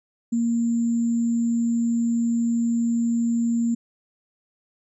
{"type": "tone with sample-and-hold", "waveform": "sine", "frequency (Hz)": 233.1, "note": "A#3", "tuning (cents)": 0, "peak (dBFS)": -19, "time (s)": [0.32, 3.75], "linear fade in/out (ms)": 10, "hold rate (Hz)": 7350, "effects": ["resampled to 22050 Hz"]}